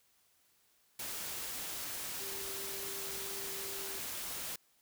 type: tone in noise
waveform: sine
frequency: 392 Hz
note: G4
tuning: in tune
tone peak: -48 dBFS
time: 2.2-3.99 s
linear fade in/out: 5 ms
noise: white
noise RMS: -41 dBFS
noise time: 0.99-4.56 s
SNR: -10 dB
effects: white hiss -71 dBFS RMS until 4.81 s